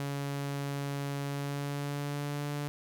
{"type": "tone with pitch glide", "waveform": "sawtooth", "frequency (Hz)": [141, 145.38], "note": ["C#3", "D3"], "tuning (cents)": [30, -17], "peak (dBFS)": -29, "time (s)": [0, 2.68], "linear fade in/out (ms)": 0, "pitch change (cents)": 53, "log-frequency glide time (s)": [1.22, 2.51], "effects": []}